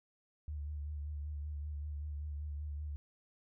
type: tone with vibrato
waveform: sine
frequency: 74 Hz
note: D2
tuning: 14 cents sharp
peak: -38 dBFS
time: 0.48-2.96 s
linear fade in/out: 0 ms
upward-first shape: sine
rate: 5.2 Hz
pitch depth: 40 cents each way
effects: none